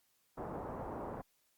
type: low-pass noise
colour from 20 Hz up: white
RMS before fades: -43 dBFS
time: 0.37-1.22 s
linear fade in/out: 10 ms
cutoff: 940 Hz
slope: 24 dB/octave
effects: white hiss -75 dBFS RMS until 1.57 s + Opus 48 kbps